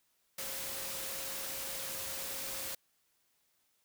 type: tone in noise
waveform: sine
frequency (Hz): 539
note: C#5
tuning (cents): -49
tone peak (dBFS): -51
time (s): 0.38-2.75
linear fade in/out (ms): 5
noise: white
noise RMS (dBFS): -40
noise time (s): 0.38-2.75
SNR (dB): -14
effects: white hiss -75 dBFS RMS until 3.84 s